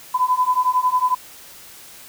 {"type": "beating tone pair", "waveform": "sine", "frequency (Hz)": [1000, 1011], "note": ["B5", "B5"], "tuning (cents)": [21, 40], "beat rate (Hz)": 11, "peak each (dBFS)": [-19, -18], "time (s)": [0.14, 1.15], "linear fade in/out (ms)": 10, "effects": ["white hiss -42 dBFS RMS until 2.08 s"]}